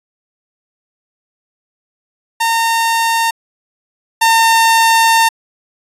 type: tone pair in turn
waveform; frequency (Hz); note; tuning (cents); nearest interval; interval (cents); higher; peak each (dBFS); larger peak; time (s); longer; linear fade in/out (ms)
sawtooth; 914 / 907.7; A#5 / A#5; -34 / -46; unison; 12; first; -8 / -4; second; 2.4-3.31 / 4.21-5.29; second; 10
effects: resampled to 32000 Hz